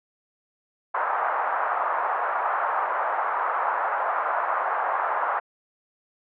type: band-pass noise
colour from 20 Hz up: white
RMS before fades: -25 dBFS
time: 0.94-5.4 s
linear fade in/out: 10 ms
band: 690 to 1300 Hz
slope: 24 dB/octave
effects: low-pass 2000 Hz 12 dB/octave